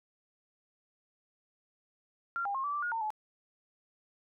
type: tone with pitch steps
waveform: sine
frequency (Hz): 1382 / 803 / 1071 / 1156 / 1171 / 1435 / 907 / 857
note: F6 / G5 / C6 / D6 / D6 / F6 / A#5 / A5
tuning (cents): -19 / +41 / +40 / -28 / -5 / +47 / -48 / -46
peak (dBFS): -31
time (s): 2.36-3.104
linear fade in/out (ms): 0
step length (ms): 93
effects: none